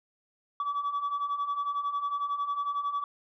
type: beating tone pair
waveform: sine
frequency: 1139 / 1150 Hz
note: C#6 / D6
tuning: +47 / -37 cents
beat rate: 11 Hz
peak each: -33 / -28 dBFS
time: 0.6-3.04 s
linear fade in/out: 2 ms
effects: tanh soft clip ceiling -25 dBFS